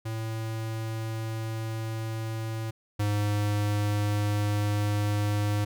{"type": "tone pair in turn", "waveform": "square", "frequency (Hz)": [111.6, 103.68], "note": ["A2", "G#2"], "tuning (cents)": [25, -2], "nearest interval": "minor second", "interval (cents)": 127, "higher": "first", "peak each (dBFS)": [-31, -25], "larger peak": "second", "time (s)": [[0.05, 2.71], [2.99, 5.65]], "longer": "neither", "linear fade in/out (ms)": 10, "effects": []}